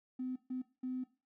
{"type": "tone bursts at uneven times", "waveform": "triangle", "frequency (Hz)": 255.4, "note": "C4", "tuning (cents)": -42, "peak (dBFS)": -32, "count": 3, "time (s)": [[0.19, 0.36], [0.5, 0.62], [0.83, 1.04]], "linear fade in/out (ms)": 10, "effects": ["noise-tail reverb RT60 0.3 s tail -19 dB re dry", "tanh soft clip ceiling -34 dBFS"]}